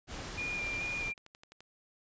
pink noise, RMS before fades -42 dBFS, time 0.07-1.13 s, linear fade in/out 50 ms
sine tone with vibrato, 2407 Hz, D7, 42 cents sharp, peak -34 dBFS, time 0.37-1.14 s, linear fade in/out 20 ms, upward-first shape square, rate 2.3 Hz, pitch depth 17 cents each way
click train, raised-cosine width 0.2 ms, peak -35 dBFS, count 13, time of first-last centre 0.58-1.606 s, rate 11.7 Hz
effects resampled to 16000 Hz

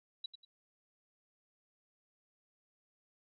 sine tone with echo, 3921 Hz, B7, 13 cents flat, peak -37 dBFS, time 0.24-0.26 s, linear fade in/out 5 ms, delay 95 ms, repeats 2, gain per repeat -10 dB, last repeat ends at 0.45 s, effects none

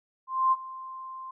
sine tone with ADSR envelope, 1047 Hz, C6, 1 cent sharp, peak -18 dBFS, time 0.27-1.31 s, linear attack 250 ms, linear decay 35 ms, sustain -19 dB, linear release 5 ms, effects none

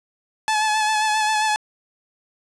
sawtooth tone with vibrato, 860 Hz, A5, 40 cents flat, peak -14 dBFS, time 0.48-1.56 s, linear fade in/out 0 ms, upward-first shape sine, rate 7.5 Hz, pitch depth 30 cents each way, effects resampled to 22050 Hz + 9-bit

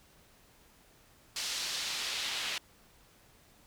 pink noise with band-pass filter sweep, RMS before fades -36 dBFS, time 1.36-2.58 s, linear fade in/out 2 ms, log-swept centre 4900 to 3200 Hz, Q 1.3, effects pink hiss -62 dBFS RMS until 3.66 s

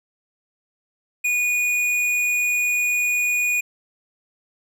sine tone with hard clipping, 2458 Hz, D#7, 22 cents flat, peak -20 dBFS, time 1.24-3.61 s, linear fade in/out 10 ms, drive 10 dB, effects none

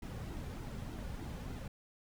brown noise with flanger, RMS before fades -43 dBFS, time 0.02-1.68 s, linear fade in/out 5 ms, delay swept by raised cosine 1.7 to 3.2 ms, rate 3.3 Hz, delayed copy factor -0.55, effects none

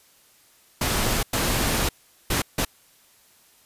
pink noise bursts at uneven times, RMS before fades -23 dBFS, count 4, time 0.81-1.23 / 1.33-1.89 / 2.3-2.42 / 2.58-2.65 s, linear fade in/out 5 ms, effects white hiss -57 dBFS RMS until 3.65 s + resampled to 32000 Hz

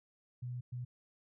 sine tone bursts at uneven times, 123.47 Hz, B2, in tune, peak -38 dBFS, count 2, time 0.42-0.61 / 0.72-0.85 s, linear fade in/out 10 ms, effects none

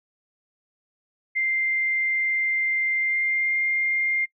sine tone with pitch glide, 2093 to 2111 Hz, C7 to C7, 0 to +15 cents, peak -21 dBFS, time 1.35-4.26 s, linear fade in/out 20 ms, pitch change +15 cents, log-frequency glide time 2.95-3.57 s, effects noise-tail reverb RT60 0.1 s tail -22 dB re dry

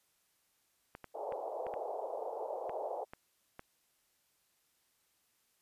clicks, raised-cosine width 0.5 ms, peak -31 dBFS, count 8, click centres 0.951 / 1.043 / 1.323 / 1.667 / 1.739 / 2.695 / 3.135 / 3.594 s
pink band-pass noise, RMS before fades -40 dBFS, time 1.14-3.05 s, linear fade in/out 20 ms, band 440 to 860 Hz, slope 48 dB/octave
effects white hiss -75 dBFS RMS until 5.61 s + resampled to 32000 Hz

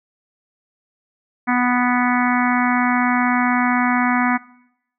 harmonic tone, 246.9 Hz, B3, in tune, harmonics 1 / 3 / 4 / 5 / 6 / 7 / 8 / 9, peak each -18 / -23 / -24 / -25 / -26 / -26 / -27 / -28 dBFS, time 1.47-4.38 s, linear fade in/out 20 ms, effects noise-tail reverb RT60 0.8 s tail -21 dB re dry

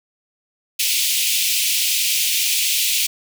pink high-pass noise, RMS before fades -19 dBFS, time 0.79-3.07 s, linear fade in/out 10 ms, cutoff 2400 Hz, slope 48 dB/octave, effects none

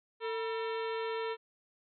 harmonic tone with a mistuned harmonic, 448.8 Hz, A4, 34 cents sharp, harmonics 1 / 2 / 3 / 4 / 5 / 6 / 7 / 8 / 9, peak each -34 / -40 / -44 / -46 / -48 / -50 / -51 / -52 / -53 dBFS, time 0.2-1.37 s, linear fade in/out 50 ms, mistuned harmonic 2, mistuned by +120 cents, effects MP3 64 kbps

